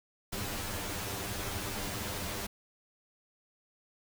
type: noise with comb filter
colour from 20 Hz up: pink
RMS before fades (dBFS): -37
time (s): 0.32-2.47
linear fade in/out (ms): 10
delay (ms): 10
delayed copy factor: +0.75
effects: none